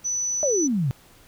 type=tone; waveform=sine; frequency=5970 Hz; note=F#8; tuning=15 cents sharp; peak=-23 dBFS; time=0.04-0.68 s; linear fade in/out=20 ms
type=exponential sweep; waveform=sine; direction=down; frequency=622.3 to 121.5 Hz; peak=-20 dBFS; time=0.43-0.91 s; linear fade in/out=0 ms
effects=pink hiss -53 dBFS RMS until 1.27 s